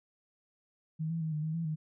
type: tone with pitch steps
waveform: sine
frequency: 158 / 165.2 / 158.6 / 152 / 157.7 / 166.1 / 155.4 Hz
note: D#3 / E3 / D#3 / D#3 / D#3 / E3 / D#3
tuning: +27 / +4 / +33 / -40 / +24 / +13 / -2 cents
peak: -31 dBFS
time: 0.99-1.76 s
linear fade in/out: 20 ms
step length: 110 ms
effects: none